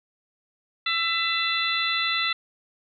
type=harmonic tone with a mistuned harmonic; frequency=668 Hz; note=E5; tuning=23 cents sharp; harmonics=2 / 3 / 4 / 5 / 6; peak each=-29 / -28 / -29 / -29 / -29 dBFS; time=0.86-2.33 s; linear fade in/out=5 ms; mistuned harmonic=5; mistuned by=+76 cents; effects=none